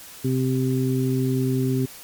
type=harmonic tone; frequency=129.9 Hz; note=C3; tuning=12 cents flat; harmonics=1 / 2 / 3; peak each=-22 / -23 / -27 dBFS; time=0.24-1.86 s; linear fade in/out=10 ms; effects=white hiss -42 dBFS RMS until 2.03 s + MP3 96 kbps